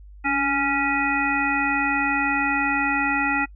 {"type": "harmonic tone with a mistuned harmonic", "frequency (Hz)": 277.2, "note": "C#4", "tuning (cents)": 0, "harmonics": [1, 3, 5, 7, 9], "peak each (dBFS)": [-26, -26, -26, -26, -26], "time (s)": [0.24, 3.46], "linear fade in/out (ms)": 20, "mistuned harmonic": 1, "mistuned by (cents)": 40, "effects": ["noise-tail reverb RT60 0.1 s tail -26 dB re dry", "added 50 Hz sine -41 dBFS peak until 3.55 s"]}